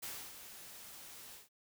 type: noise with ADSR envelope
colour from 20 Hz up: white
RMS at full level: -43 dBFS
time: 0.02-1.49 s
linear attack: 15 ms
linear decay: 280 ms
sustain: -9 dB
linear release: 150 ms
effects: none